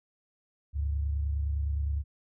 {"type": "tone pair together", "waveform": "sine", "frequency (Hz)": [71.77, 101.5], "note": ["D2", "G#2"], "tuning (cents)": [-39, -39], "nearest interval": "tritone", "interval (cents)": 600, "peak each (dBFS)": [-27, -38], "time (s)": [0.73, 2.04], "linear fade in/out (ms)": 50, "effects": []}